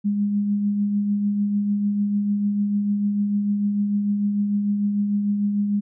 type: tone with tremolo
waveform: sine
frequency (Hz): 204.4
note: G#3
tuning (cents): -27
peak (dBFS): -17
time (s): 0.04-5.81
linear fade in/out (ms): 20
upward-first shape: triangle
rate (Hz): 6.7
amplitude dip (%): 40
effects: none